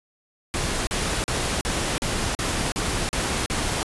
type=noise bursts; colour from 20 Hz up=pink; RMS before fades=-25 dBFS; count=9; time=0.54-3.83 s; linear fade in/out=0 ms; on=330 ms; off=40 ms; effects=resampled to 24000 Hz